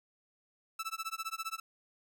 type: tone with tremolo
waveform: sawtooth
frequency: 1318.5 Hz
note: E6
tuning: in tune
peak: -30 dBFS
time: 0.79-1.6 s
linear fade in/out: 5 ms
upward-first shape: sine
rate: 15 Hz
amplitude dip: 100%
effects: none